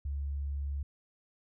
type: tone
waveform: sine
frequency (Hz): 70.5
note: C#2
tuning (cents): +30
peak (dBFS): -32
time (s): 0.05-0.83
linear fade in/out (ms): 5
effects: none